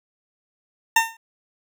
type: tone with exponential decay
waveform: 20% pulse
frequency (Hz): 907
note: A#5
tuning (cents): -48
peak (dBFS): -6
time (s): 0.96-1.17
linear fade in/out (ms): 5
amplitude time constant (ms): 45
effects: none